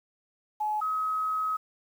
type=tone pair in turn; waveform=sine; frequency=850 / 1273.6 Hz; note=G#5 / D#6; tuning=+40 / +40 cents; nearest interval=perfect fifth; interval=700 cents; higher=second; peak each=-26 dBFS; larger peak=neither; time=0.6-0.81 / 0.81-1.57 s; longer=second; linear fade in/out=10 ms; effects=9-bit